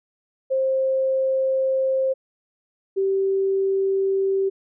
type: tone pair in turn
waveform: sine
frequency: 529 / 387.9 Hz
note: C5 / G4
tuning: +19 / -18 cents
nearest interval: perfect fourth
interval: 537 cents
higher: first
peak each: -18 dBFS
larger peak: neither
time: 0.5-2.14 / 2.96-4.5 s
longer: first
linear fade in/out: 20 ms
effects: none